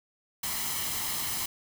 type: noise with comb filter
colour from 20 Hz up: white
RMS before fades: -32 dBFS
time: 0.43-1.46 s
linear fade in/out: 5 ms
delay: 0.98 ms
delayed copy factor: +0.55
effects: none